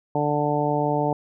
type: harmonic tone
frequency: 147.5 Hz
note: D3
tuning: 8 cents sharp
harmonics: 1 / 2 / 3 / 4 / 5 / 6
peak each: -27 / -27 / -27 / -27 / -27 / -27 dBFS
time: 0.15-1.13 s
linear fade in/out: 2 ms
effects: none